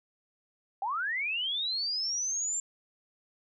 sine linear sweep, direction up, 743 to 7390 Hz, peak -29 dBFS, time 0.82-2.6 s, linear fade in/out 2 ms, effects none

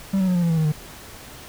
triangle tone with pitch steps, 194.5 / 187.77 / 181.27 / 174.99 / 168.93 / 163.08 / 157.44 / 151.99 Hz, G3 / F#3 / F#3 / F3 / E3 / E3 / D#3 / D#3, -13 / +26 / -35 / +4 / +43 / -18 / +21 / -40 cents, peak -15 dBFS, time 0.13-0.722 s, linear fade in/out 10 ms, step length 74 ms, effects pink hiss -41 dBFS RMS until 1.48 s

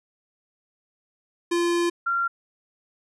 square / sine tone pair in turn, 344.8 / 1379.2 Hz, F4 / F6, -22 / -22 cents, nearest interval 2 octaves, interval 2400 cents, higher second, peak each -21 dBFS, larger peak neither, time 1.51-1.9 / 2.06-2.28 s, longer first, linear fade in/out 10 ms, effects resampled to 24000 Hz

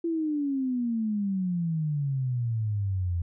sine exponential sweep, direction down, 339.8 to 84.4 Hz, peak -25 dBFS, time 0.04-3.22 s, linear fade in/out 5 ms, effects none

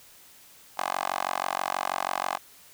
10% pulse tone with high-pass filter, 46.21 Hz, F#1, 1 cent flat, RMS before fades -30 dBFS, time 0.77-2.38 s, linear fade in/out 20 ms, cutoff 870 Hz, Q 4.4, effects white hiss -53 dBFS RMS until 2.73 s

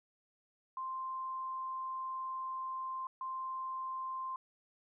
sine tone bursts at uneven times, 1046.5 Hz, C6, in tune, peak -37 dBFS, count 2, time 0.77-3.07 / 3.21-4.36 s, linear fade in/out 2 ms, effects none

